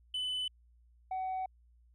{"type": "tone pair in turn", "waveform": "sine", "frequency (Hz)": [3008, 752], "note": ["F#7", "F#5"], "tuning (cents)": [28, 28], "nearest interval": "2 octaves", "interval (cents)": 2400, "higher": "first", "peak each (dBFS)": [-30, -31], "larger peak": "first", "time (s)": [[0.14, 0.48], [1.11, 1.46]], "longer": "second", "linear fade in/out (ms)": 5, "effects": ["tanh soft clip ceiling -32 dBFS", "added 59 Hz sine -61 dBFS peak until 1.94 s"]}